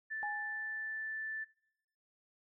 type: tone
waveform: sine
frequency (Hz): 1760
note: A6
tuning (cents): 0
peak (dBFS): -37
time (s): 0.1-1.45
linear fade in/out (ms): 20
type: tone with exponential decay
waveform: sine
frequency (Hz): 830.6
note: G#5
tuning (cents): 0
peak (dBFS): -36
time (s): 0.23-1.15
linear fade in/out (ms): 0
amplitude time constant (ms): 200
effects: noise-tail reverb RT60 0.8 s tail -23 dB re dry